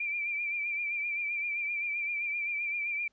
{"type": "tone with vibrato", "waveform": "sine", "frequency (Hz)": 2362, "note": "D7", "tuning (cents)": 9, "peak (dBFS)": -30, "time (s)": [0, 3.08], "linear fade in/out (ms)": 5, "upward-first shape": "triangle", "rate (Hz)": 7.7, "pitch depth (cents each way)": 57, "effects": ["pink hiss -74 dBFS RMS until 3.12 s", "resampled to 16000 Hz"]}